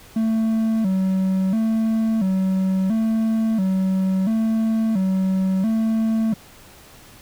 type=tone with vibrato; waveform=triangle; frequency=205.2 Hz; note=G#3; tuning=21 cents flat; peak=-15 dBFS; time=0.16-6.34 s; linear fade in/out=5 ms; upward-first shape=square; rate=0.73 Hz; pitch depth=140 cents each way; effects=pink hiss -46 dBFS RMS until 7.21 s